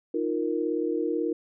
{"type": "chord", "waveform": "sine", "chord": "Eb suspended second", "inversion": "none", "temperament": "equal", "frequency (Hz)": [311.1, 349.2, 466.2], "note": ["Eb4", "F4", "Bb4"], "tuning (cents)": [0, 0, 0], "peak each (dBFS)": -29, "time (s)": [0.14, 1.33], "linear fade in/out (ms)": 5, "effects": []}